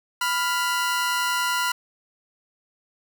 sawtooth tone pair together, 990 / 1400.1 Hz, B5 / F6, +4 / +4 cents, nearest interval tritone, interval 600 cents, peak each -21 dBFS, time 0.21-1.72 s, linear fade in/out 5 ms, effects none

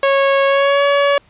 sawtooth tone with pitch glide, 550 to 566.4 Hz, C#5 to C#5, -14 to +37 cents, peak -7 dBFS, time 0.03-1.18 s, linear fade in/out 2 ms, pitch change +51 cents, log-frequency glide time 0.46-0.84 s, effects pink hiss -52 dBFS RMS until 1.29 s + resampled to 8000 Hz

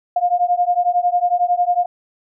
sine beating tone pair, 704 / 715 Hz, F5 / F5, +14 / +41 cents, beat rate 11 Hz, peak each -17 dBFS, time 0.16-1.86 s, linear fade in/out 5 ms, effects none

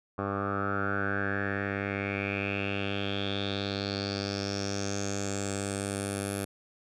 10% pulse tone with low-pass filter sweep, 99.5 Hz, G2, 26 cents sharp, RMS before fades -32 dBFS, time 0.18-6.45 s, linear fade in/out 5 ms, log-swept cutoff 1100 to 11000 Hz, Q 6.5, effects none

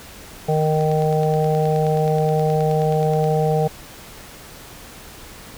harmonic tone, 155 Hz, D#3, 6 cents flat, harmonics 1 / 3 / 4 / 5, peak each -19 / -20 / -25 / -23 dBFS, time 0.48-3.68 s, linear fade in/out 10 ms
click train, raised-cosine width 0.2 ms, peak -19 dBFS, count 24, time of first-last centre 0.81-3.241 s, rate 9.46 Hz
effects pink hiss -40 dBFS RMS until 5.57 s

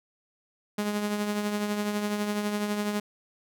sawtooth tone with tremolo, 207.7 Hz, G#3, in tune, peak -21 dBFS, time 0.78-3 s, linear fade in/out 5 ms, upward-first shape triangle, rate 12 Hz, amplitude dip 50%, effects none

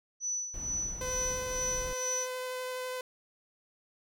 sine tone with tremolo, 5960 Hz, F#8, 12 cents sharp, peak -30 dBFS, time 0.2-2.28 s, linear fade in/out 50 ms, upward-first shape sine, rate 2.2 Hz, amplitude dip 70%
brown noise, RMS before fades -42 dBFS, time 0.54-1.93 s, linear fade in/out 0 ms
sawtooth tone with vibrato, 508 Hz, B4, 49 cents sharp, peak -31 dBFS, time 1.01-3.01 s, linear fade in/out 2 ms, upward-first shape sine, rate 12 Hz, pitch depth 8 cents each way
effects none

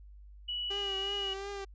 sine tone with pitch glide, 2941 to 2912 Hz, F#7 to F#7, -11 to -28 cents, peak -33 dBFS, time 0.48-1.34 s, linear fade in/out 10 ms, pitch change -17 cents, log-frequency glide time 0.7-0.88 s
sawtooth tone with vibrato, 395 Hz, G4, 13 cents sharp, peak -34 dBFS, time 0.7-1.65 s, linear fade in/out 10 ms, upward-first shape triangle, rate 2.8 Hz, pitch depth 45 cents each way
effects added 50 Hz sine -49 dBFS peak until 1.74 s + resampled to 16000 Hz

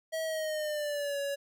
square tone with pitch glide, 643 to 563 Hz, E5 to C#5, -43 to +27 cents, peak -32 dBFS, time 0.12-1.36 s, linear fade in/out 20 ms, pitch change -230 cents, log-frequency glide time 0.24-1.19 s, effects none

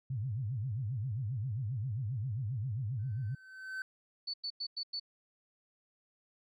sine tone with vibrato, 117.1 Hz, A#2, 8 cents sharp, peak -33 dBFS, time 0.1-3.35 s, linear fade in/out 5 ms, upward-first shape sine, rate 7.5 Hz, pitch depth 280 cents each way
triangle tone with exponential growth, 1532 Hz, G6, 40 cents flat, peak -33 dBFS, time 2.99-3.82 s, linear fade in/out 2 ms, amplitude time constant 180 ms
sine tone bursts, 4473 Hz, C#8, 15 cents sharp, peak -35 dBFS, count 5, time 4.27-4.999 s, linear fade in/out 10 ms, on 69 ms, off 96 ms
effects none

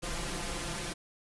pink noise with comb filter, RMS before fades -36 dBFS, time 0.02-0.94 s, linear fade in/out 20 ms, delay 5.8 ms, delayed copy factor +0.8, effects resampled to 24000 Hz

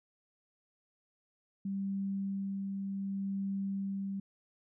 sine tone with tremolo, 196 Hz, G3, in tune, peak -32 dBFS, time 1.65-4.2 s, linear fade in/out 5 ms, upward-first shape sine, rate 0.67 Hz, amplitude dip 25%, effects none

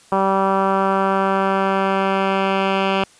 10% pulse tone with low-pass filter sweep, 193.5 Hz, G3, 22 cents flat, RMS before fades -18 dBFS, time 0.12-3.04 s, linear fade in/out 2 ms, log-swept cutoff 1100 to 2700 Hz, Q 1.9, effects white hiss -50 dBFS RMS until 3.19 s + resampled to 22050 Hz

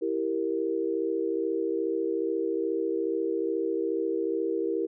sine chord, E diminished, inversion none, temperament equal, 329.6 / 392 / 466.2 Hz, E4 / G4 / Bb4, 0 / 0 / 0 cents, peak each -30 dBFS, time 0.01-4.87 s, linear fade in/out 20 ms, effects none

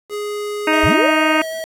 square tone, 415.3 Hz, G#4, in tune, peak -23 dBFS, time 0.09-0.96 s, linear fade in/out 50 ms
harmonic tone, 311.1 Hz, D#4, in tune, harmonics 1 / 2 / 3 / 4 / 5 / 6 / 7 / 8 / 9, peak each -18 / -21 / -22 / -21 / -22 / -25 / -23 / -25 / -24 dBFS, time 0.67-1.42 s, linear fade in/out 5 ms
square tone with vibrato, 645 Hz, E5, 38 cents flat, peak -24 dBFS, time 0.73-1.64 s, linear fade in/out 0 ms, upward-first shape sine, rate 6.3 Hz, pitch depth 10 cents each way
sine linear sweep, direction up, 31.65 to 672 Hz, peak -16 dBFS, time 0.83-1.11 s, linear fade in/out 10 ms
effects resampled to 32000 Hz + 7-bit

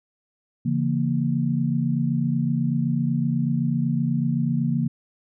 sine chord, A# diminished, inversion first, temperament just, 139.85 / 167.82 / 233.1 Hz, C#3 / E3 / A#3, +16 / +31 / 0 cents, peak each -24 / -25 / -24 dBFS, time 0.65-4.88 s, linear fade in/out 10 ms, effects none

